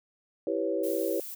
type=chord; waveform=sine; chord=C# half-diminished seventh; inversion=first; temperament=equal; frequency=329.6 / 392 / 493.9 / 554.4 Hz; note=E4 / G4 / B4 / C#5; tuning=0 / 0 / 0 / 0 cents; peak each=-32 dBFS; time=0.47-1.2 s; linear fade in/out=2 ms
type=noise; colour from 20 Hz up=violet; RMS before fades=-40 dBFS; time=0.83-1.35 s; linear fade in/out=10 ms
effects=none